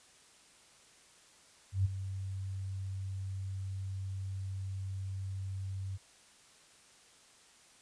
sine tone with ADSR envelope, 96.2 Hz, G2, 32 cents flat, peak -24 dBFS, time 1.72-5.98 s, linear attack 130 ms, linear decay 18 ms, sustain -12 dB, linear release 27 ms, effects white hiss -61 dBFS RMS until 7.81 s + resampled to 22050 Hz

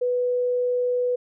sine tone, 493.9 Hz, B4, in tune, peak -20 dBFS, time 0.01-1.16 s, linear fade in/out 10 ms, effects none

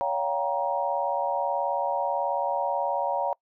sine chord, G half-diminished seventh, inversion second, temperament just, 564.5 / 705.6 / 784 / 940.8 Hz, Db5 / F5 / G5 / Bb5, +31 / +18 / 0 / +16 cents, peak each -29 / -31 / -31 / -28 dBFS, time 0.01-3.33 s, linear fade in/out 0 ms, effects noise-tail reverb RT60 0.1 s tail -25 dB re dry

